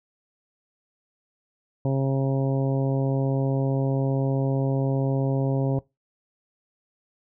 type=harmonic tone; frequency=135.3 Hz; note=C#3; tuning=42 cents flat; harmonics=1 / 2 / 3 / 4 / 5 / 6 / 7; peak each=-22 / -28 / -32 / -30 / -37 / -42 / -41 dBFS; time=1.85-5.79 s; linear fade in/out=2 ms; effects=noise-tail reverb RT60 0.2 s tail -21 dB re dry